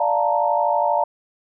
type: chord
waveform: sine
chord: Bb major seventh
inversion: first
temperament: equal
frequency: 587.3 / 698.5 / 880 / 932.3 Hz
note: D5 / F5 / A5 / Bb5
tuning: 0 / 0 / 0 / 0 cents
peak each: -22 dBFS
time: 0-1.04 s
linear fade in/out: 5 ms
effects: none

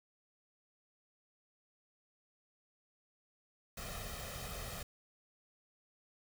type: noise with comb filter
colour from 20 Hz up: pink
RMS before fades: -44 dBFS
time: 3.77-4.83 s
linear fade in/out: 5 ms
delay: 1.6 ms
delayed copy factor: +0.75
effects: none

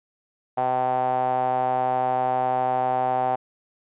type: tone with band-pass filter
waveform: sawtooth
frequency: 127.7 Hz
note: C3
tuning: 42 cents flat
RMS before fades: -23 dBFS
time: 0.57-3.36 s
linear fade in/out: 10 ms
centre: 760 Hz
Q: 6.9
effects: resampled to 8000 Hz

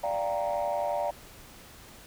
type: chord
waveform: sine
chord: G minor seventh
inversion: second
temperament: equal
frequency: 587.3 / 698.5 / 784 / 932.3 Hz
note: D5 / F5 / G5 / Bb5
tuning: 0 / 0 / 0 / 0 cents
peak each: -29 / -31 / -34 / -33 dBFS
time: 0.03-1.11 s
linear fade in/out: 10 ms
effects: tanh soft clip ceiling -21 dBFS + pink hiss -50 dBFS RMS until 2.06 s

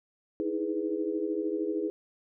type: chord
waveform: sine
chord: E major seventh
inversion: third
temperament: equal with one note detuned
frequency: 311.1 / 324.2 / 415.3 / 493.9 Hz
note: D#4 / E4 / G#4 / B4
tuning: 0 / -29 / 0 / 0 cents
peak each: -36 / -32 / -32 / -37 dBFS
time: 0.4-1.9 s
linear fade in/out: 0 ms
effects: none

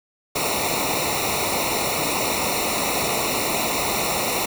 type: noise with comb filter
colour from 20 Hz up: pink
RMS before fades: -23 dBFS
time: 0.35-4.46 s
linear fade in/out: 10 ms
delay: 0.62 ms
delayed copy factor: -1
effects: none

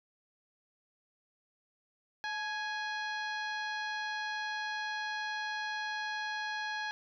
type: harmonic tone with a mistuned harmonic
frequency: 830.6 Hz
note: G#5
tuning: in tune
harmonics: 1 / 2 / 3 / 4 / 5 / 6 / 7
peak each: -39 / -37 / -47 / -47 / -46 / -55 / -57 dBFS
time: 2.24-6.91 s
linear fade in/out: 0 ms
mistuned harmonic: 1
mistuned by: +58 cents
effects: none

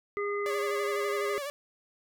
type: harmonic tone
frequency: 407.8 Hz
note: G#4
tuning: 32 cents flat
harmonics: 1 / 3 / 5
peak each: -30 / -36 / -38 dBFS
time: 0.17-1.38 s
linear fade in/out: 0 ms
type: tone with vibrato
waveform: sawtooth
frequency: 565 Hz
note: C#5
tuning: 33 cents sharp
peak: -30 dBFS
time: 0.46-1.5 s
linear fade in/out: 0 ms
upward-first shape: sine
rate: 12 Hz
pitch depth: 65 cents each way
effects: none

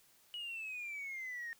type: exponential sweep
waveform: sine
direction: down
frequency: 2930 to 1832 Hz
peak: -39 dBFS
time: 0.34-1.53 s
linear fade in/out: 0 ms
effects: tanh soft clip ceiling -38 dBFS + white hiss -67 dBFS RMS until 1.59 s

